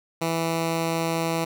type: tone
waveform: 10% pulse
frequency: 164.81 Hz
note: E3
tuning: in tune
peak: -15 dBFS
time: 0.21-1.45 s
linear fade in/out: 10 ms
effects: none